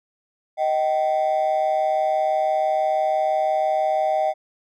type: ring-modulated tone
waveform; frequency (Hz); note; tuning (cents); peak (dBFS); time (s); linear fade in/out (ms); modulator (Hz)
triangle; 698.5; F5; 0; -12; 0.57-4.34; 50; 73
effects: tanh soft clip ceiling -12 dBFS